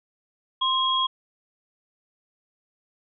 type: tone pair together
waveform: sine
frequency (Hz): 1046.5 / 3291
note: C6 / G#7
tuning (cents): 0 / -16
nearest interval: octave + minor sixth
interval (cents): 1984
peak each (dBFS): -23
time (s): 0.61-1.07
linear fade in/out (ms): 10
effects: none